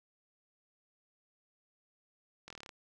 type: slowing click train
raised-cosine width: 0.2 ms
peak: -30 dBFS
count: 9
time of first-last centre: 2.48-2.692 s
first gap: 23 ms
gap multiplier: 1.04
effects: none